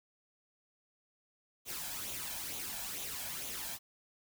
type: noise with flanger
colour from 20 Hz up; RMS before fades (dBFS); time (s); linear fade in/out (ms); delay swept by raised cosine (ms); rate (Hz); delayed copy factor
white; -41; 1.65-3.79; 50; 0.29 to 1.27; 2.2; +0.55
effects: none